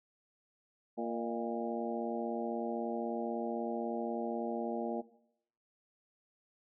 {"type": "harmonic tone with a mistuned harmonic", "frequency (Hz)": 116.2, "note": "A#2", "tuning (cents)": -5, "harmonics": [2, 3, 4, 5, 6, 7], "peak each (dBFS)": [-38, -40, -41, -42, -43, -43], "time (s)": [0.97, 5.02], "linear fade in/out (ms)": 20, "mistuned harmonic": 5, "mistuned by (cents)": 70, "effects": ["noise-tail reverb RT60 0.7 s tail -18 dB re dry"]}